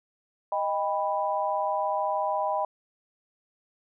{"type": "chord", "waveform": "sine", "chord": "Eb augmented", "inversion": "none", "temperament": "equal with one note detuned", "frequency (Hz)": [622.3, 795.9, 987.8], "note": ["Eb5", "G5", "B5"], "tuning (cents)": [0, 26, 0], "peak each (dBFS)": -29, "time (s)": [0.52, 2.65], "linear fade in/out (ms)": 2, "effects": []}